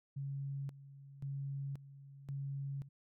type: tone with tremolo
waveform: sine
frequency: 138.59 Hz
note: C#3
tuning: in tune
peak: -38 dBFS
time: 0.16-2.89 s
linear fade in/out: 10 ms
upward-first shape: square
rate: 0.94 Hz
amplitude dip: 80%
effects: none